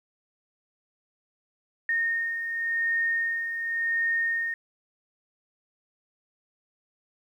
sine beating tone pair, 1840 / 1840.91 Hz, A#6 / A#6, -23 / -22 cents, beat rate 0.91 Hz, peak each -34 / -25 dBFS, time 1.89-4.54 s, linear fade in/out 2 ms, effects 10-bit

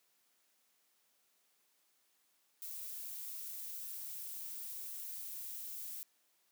violet noise, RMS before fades -45 dBFS, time 2.62-6.03 s, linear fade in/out 0 ms, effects white hiss -75 dBFS RMS until 6.51 s + high-pass 200 Hz 12 dB/octave

